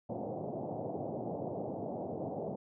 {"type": "band-pass noise", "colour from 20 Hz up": "white", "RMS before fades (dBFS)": -39, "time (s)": [0.09, 2.56], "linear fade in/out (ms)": 10, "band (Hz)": [100, 750], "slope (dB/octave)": 48, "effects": []}